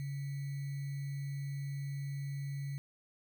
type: tone with sample-and-hold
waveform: sine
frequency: 140 Hz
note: C#3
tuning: 18 cents sharp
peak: -36 dBFS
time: 0-2.78 s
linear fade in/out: 0 ms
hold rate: 2100 Hz
effects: none